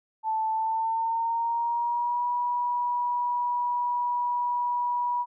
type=tone with pitch glide; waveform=sine; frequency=880 to 970.8 Hz; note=A5 to B5; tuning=0 to -30 cents; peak=-24 dBFS; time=0.23-5.26 s; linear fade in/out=50 ms; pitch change=+170 cents; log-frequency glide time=0.5-2.25 s; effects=none